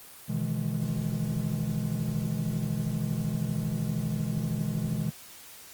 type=tone cluster; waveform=triangle; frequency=123.7 / 153 / 165.7 / 210.2 Hz; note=B2 / D#3 / E3 / G#3; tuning=+3 / -29 / +9 / +21 cents; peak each=-31 dBFS; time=0.28-5.11 s; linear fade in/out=20 ms; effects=white hiss -48 dBFS RMS until 5.73 s + Opus 24 kbps